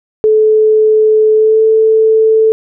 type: tone with pitch glide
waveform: sine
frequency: 433 to 440.6 Hz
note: A4 to A4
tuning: -28 to +2 cents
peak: -5 dBFS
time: 0.24-2.52 s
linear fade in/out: 0 ms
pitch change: +30 cents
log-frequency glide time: 1.34-1.62 s
effects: none